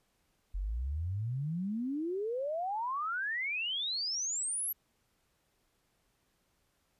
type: exponential sweep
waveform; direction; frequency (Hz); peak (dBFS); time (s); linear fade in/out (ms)
sine; up; 43.65 to 11970; -32; 0.54-4.73; 10
effects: pink hiss -75 dBFS RMS until 6.99 s + resampled to 32000 Hz